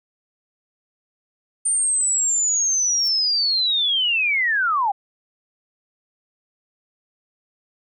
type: linear sweep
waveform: sine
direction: down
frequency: 9000 to 761 Hz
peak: -17 dBFS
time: 1.65-4.92 s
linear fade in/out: 10 ms
type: noise with exponential growth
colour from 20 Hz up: violet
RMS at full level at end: -36 dBFS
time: 2.94-3.08 s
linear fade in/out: 2 ms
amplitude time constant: 29 ms
effects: none